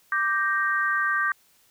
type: chord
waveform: sine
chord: G minor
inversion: second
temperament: equal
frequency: 1174.7 / 1568 / 1864.7 Hz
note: D6 / G6 / Bb6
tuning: 0 / 0 / 0 cents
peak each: -26 / -24 / -28 dBFS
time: 0.12-1.32 s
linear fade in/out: 2 ms
effects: white hiss -61 dBFS RMS until 1.7 s